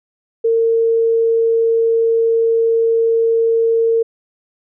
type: tone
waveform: sine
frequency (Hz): 456.2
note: A#4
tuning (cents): -37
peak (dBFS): -11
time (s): 0.44-4.03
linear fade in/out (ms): 10
effects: none